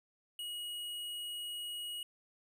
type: tone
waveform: square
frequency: 2900 Hz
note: F#7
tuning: 35 cents flat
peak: -40 dBFS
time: 0.39-2.03 s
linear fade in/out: 2 ms
effects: none